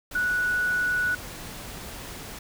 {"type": "tone in noise", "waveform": "sine", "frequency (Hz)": 1473, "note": "F#6", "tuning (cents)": -8, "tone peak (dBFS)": -22, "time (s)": [0.15, 1.15], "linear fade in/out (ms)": 5, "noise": "pink", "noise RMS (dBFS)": -39, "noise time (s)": [0.11, 2.39], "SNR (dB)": 14, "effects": []}